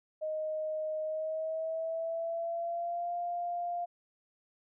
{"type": "tone with pitch glide", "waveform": "sine", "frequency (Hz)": [622.3, 698.5], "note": ["D#5", "F5"], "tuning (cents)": [0, 0], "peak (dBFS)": -32, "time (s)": [0.21, 3.86], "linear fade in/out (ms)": 20, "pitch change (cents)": 200, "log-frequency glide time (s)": [1.02, 3.14], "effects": []}